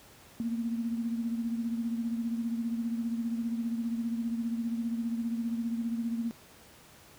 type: beating tone pair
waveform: sine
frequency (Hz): 230 / 245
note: A#3 / B3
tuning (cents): -23 / -14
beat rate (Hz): 15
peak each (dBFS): -30 / -38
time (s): 0.4-6.31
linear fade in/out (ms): 0
effects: pink hiss -55 dBFS RMS until 7.18 s + high-pass 60 Hz 12 dB/octave